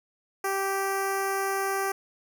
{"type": "tone with notch filter", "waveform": "10% pulse", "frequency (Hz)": 390.1, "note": "G4", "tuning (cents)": -8, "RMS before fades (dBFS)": -28, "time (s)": [0.44, 1.92], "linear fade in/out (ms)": 5, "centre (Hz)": 3500, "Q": 0.64, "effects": []}